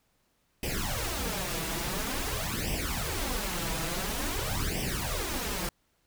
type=noise with flanger; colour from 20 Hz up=pink; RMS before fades=-32 dBFS; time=0.63-5.69 s; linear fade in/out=2 ms; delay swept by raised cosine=0.36 to 6.16 ms; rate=0.48 Hz; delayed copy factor=+0.85; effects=pink hiss -72 dBFS RMS until 6.06 s